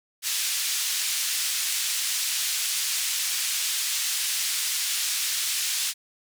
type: band-pass noise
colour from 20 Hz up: white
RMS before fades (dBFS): -27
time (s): 0.22-5.94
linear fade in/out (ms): 50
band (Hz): 2400 to 9000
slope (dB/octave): 12
effects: none